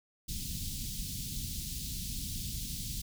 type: band-stop noise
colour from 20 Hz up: pink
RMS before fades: -38 dBFS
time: 0.28-3.02 s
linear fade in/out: 10 ms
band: 210 to 3600 Hz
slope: 24 dB/octave
effects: none